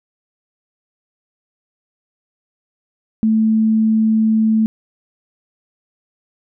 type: tone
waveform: sine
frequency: 220 Hz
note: A3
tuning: in tune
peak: -11 dBFS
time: 3.23-4.66 s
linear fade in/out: 0 ms
effects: none